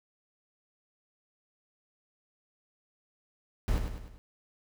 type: noise with echo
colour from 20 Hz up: brown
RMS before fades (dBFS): -27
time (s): 3.68-3.78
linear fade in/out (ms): 0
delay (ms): 100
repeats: 4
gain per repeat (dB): -6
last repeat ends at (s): 4.18
effects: none